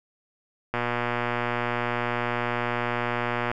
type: click train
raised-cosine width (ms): 0.5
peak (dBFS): -11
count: 334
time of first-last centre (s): 0.74-3.515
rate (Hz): 120
effects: none